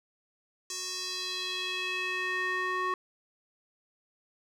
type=tone with band-pass filter sweep; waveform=square; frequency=368.7 Hz; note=F#4; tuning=6 cents flat; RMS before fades=-33 dBFS; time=0.7-2.94 s; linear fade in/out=2 ms; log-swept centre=6400 to 1300 Hz; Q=2.7; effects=none